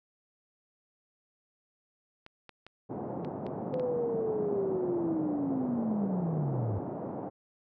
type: clicks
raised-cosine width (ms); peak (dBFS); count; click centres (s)
0.3; -31; 7; 2.264 / 2.493 / 2.666 / 3.248 / 3.466 / 3.741 / 3.797
type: band-pass noise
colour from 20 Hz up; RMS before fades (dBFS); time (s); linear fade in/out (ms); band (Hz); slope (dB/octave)
pink; -37; 2.89-7.3; 20; 140 to 790; 24
type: linear sweep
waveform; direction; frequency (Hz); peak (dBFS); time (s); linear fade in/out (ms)
sine; down; 514 to 97; -29; 3.73-6.79; 10
effects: none